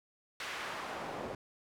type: noise with band-pass filter sweep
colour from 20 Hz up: pink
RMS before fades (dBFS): -41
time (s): 0.4-1.35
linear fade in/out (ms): 2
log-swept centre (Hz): 2200 to 450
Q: 0.93
effects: none